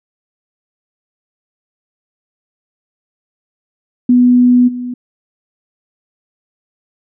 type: tone with level steps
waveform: sine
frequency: 246.9 Hz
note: B3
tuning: in tune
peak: -5 / -19 dBFS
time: 4.09-4.94 s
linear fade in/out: 5 ms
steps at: 4.67 s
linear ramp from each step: 20 ms
effects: none